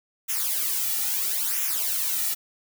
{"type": "noise with flanger", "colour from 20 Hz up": "blue", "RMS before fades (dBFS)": -26, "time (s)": [0.28, 2.35], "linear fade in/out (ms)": 20, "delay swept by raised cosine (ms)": [0.22, 1.92], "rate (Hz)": 0.75, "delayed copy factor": -0.75, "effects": []}